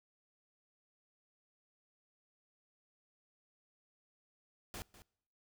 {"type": "noise with echo", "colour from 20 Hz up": "pink", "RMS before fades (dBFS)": -45, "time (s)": [4.74, 4.82], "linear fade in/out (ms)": 0, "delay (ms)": 200, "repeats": 1, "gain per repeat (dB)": -14, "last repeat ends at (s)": 5.02, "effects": ["noise-tail reverb RT60 0.8 s tail -25 dB re dry"]}